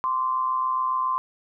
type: tone pair together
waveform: sine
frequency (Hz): 1039 / 1166.2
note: C6 / D6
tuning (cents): -12 / -13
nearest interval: major second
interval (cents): 199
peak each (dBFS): -22 / -31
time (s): 0.04-1.18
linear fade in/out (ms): 0
effects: none